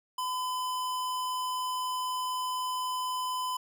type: tone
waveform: square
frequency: 1011 Hz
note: B5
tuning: 40 cents sharp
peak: -31 dBFS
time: 0.18-3.57 s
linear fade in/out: 5 ms
effects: none